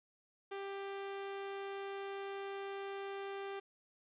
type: tone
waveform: sawtooth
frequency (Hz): 394.5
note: G4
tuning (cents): +11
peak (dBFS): -37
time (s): 0.51-3.6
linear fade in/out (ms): 10
effects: resampled to 8000 Hz + 11-bit